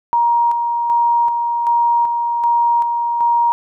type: tone with tremolo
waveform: sine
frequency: 943 Hz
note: A#5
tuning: 20 cents sharp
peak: -11 dBFS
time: 0.13-3.52 s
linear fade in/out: 0 ms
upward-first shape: square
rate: 1.3 Hz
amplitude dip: 40%
effects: none